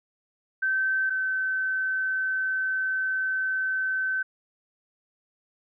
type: tone pair in turn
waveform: sine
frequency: 1544 / 1532.4 Hz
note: G6 / G6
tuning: -27 / -40 cents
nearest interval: unison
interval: 13 cents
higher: first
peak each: -22 / -24 dBFS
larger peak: first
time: 0.62-1.1 / 1.1-4.23 s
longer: second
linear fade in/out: 10 ms
effects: none